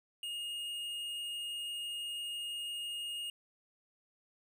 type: tone with tanh clipping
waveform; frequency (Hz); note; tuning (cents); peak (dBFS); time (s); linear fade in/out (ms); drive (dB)
sine; 2851; F7; +35; -39; 0.23-3.3; 2; 10
effects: none